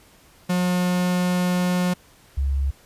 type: tone pair in turn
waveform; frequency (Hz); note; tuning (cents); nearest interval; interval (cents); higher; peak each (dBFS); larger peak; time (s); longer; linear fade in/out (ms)
45% pulse / sine; 179.7 / 68.65; F3 / C#2; +50 / -16; octave + perfect fourth; 1666; first; -19; neither; 0.49-1.94 / 2.37-2.71; first; 10
effects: pink hiss -53 dBFS RMS until 2.85 s + resampled to 32000 Hz